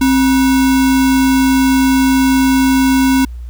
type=tone with sample-and-hold; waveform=sine; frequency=264.2 Hz; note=C4; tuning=17 cents sharp; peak=-8 dBFS; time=0.01-3.25 s; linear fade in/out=5 ms; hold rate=1225 Hz; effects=added 60 Hz sine -24 dBFS peak until 3.49 s + pink hiss -53 dBFS RMS until 3.49 s